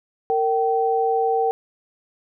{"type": "tone pair together", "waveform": "sine", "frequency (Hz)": [458.4, 771], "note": ["A#4", "G5"], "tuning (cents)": [-29, -29], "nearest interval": "major sixth", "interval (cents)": 900, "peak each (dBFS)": [-20, -20], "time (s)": [0.3, 1.51], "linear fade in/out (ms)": 0, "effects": []}